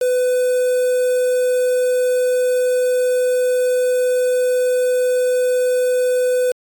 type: tone with quantisation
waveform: triangle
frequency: 501 Hz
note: B4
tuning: 25 cents sharp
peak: -12 dBFS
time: 0.01-6.52 s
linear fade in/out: 5 ms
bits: 5
effects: AAC 64 kbps